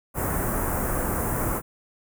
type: band-stop noise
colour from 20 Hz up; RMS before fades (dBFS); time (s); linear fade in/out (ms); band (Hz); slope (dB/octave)
pink; -26; 0.14-1.62; 50; 1600 to 9100; 24
effects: none